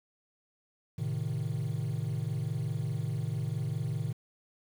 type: chord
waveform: triangle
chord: A diminished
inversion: none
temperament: equal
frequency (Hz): 110 / 130.81 / 155.56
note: A2 / C3 / Eb3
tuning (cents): 0 / 0 / 0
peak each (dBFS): -32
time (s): 0.98-4.13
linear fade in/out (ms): 10
effects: tanh soft clip ceiling -23 dBFS + 9-bit